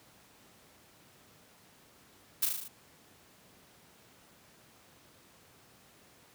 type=noise with echo; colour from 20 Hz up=blue; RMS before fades=-27 dBFS; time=2.42-2.46 s; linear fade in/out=10 ms; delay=37 ms; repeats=6; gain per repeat=-3 dB; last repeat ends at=2.682 s; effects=pink hiss -60 dBFS RMS until 6.34 s + high-pass 100 Hz 12 dB/octave